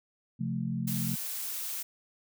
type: chord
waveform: sine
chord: F major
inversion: second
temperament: equal with one note detuned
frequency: 133.41 / 174.61 / 220 Hz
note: C3 / F3 / A3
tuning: +34 / 0 / 0 cents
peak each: -34 dBFS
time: 0.39-1.16 s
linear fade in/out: 20 ms
type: noise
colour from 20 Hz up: blue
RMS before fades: -36 dBFS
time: 0.87-1.83 s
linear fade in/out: 10 ms
effects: none